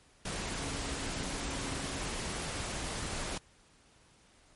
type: tone in noise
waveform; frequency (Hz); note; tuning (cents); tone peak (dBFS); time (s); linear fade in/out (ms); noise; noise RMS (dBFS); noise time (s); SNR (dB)
sine; 275.3; C#4; -12; -45; 0.59-2.02; 5; pink; -37; 0.25-3.38; -11
effects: pink hiss -63 dBFS RMS until 4.55 s + MP3 48 kbps